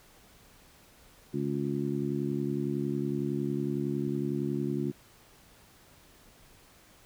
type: harmonic tone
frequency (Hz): 70.9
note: C#2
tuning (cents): +40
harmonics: 2 / 3 / 4 / 5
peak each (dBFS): -34 / -34 / -34 / -34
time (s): 1.33-4.92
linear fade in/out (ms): 20
effects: pink hiss -58 dBFS RMS until 7.05 s